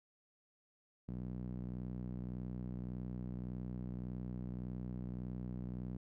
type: tone with band-pass filter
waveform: sawtooth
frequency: 61.74 Hz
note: B1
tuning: in tune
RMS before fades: -43 dBFS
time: 1.08-5.97 s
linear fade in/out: 5 ms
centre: 180 Hz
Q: 1.8
effects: none